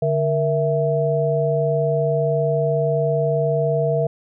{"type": "tone cluster", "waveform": "sine", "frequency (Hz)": [146.4, 469.4, 659], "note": ["D3", "A#4", "E5"], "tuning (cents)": [-5, 12, -1], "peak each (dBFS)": -21, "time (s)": [0.02, 4.07], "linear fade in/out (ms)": 5, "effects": []}